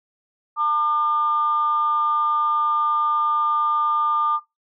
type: tone pair together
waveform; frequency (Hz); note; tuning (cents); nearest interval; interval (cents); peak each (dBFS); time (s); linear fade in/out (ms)
sine; 900 / 1201.4; A5 / D6; +39 / +39; perfect fourth; 500; -24 / -18; 0.56-4.4; 50
effects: noise-tail reverb RT60 0.2 s tail -19 dB re dry + tanh soft clip ceiling -11 dBFS